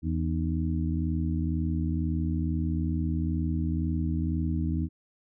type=harmonic tone with a mistuned harmonic; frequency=82.1 Hz; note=E2; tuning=6 cents flat; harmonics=1 / 2 / 3 / 4; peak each=-28 / -31 / -33 / -34 dBFS; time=0.02-4.89 s; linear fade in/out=50 ms; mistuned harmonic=4; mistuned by=-110 cents; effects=none